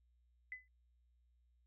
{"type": "tone with exponential decay", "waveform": "sine", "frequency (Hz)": 2013, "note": "B6", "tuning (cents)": 33, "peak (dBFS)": -40, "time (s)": [0.52, 0.68], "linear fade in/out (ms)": 1, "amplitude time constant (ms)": 34, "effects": ["added 60 Hz sine -70 dBFS peak until 1.66 s"]}